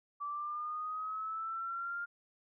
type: linear sweep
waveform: sine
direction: up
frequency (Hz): 1155 to 1407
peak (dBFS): -36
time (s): 0.2-2.06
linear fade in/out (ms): 20
effects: none